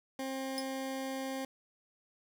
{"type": "tone", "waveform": "20% pulse", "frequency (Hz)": 266, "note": "C4", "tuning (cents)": 29, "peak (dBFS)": -31, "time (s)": [0.19, 1.45], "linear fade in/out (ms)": 2}
{"type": "tone with exponential decay", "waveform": "sawtooth", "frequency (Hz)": 5100, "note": "D#8", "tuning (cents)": 42, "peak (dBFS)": -29, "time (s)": [0.58, 0.66], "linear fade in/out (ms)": 0, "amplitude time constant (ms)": 17}
{"effects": []}